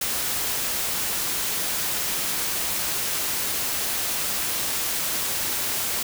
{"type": "noise", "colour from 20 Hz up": "white", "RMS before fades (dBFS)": -26, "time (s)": [0.01, 6.03], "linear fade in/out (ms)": 5, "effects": []}